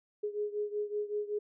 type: beating tone pair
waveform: sine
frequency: 415.3 / 420.6 Hz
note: G#4 / G#4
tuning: 0 / +22 cents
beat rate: 5.3 Hz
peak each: -34 / -37 dBFS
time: 0.23-1.39 s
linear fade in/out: 10 ms
effects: none